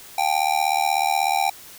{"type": "tone with amplitude modulation", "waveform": "square", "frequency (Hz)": 788, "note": "G5", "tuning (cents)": 9, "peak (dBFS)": -15, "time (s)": [0.18, 1.5], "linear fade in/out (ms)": 5, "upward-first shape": "sine", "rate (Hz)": 76.4, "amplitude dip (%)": 100, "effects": ["white hiss -43 dBFS RMS until 1.78 s"]}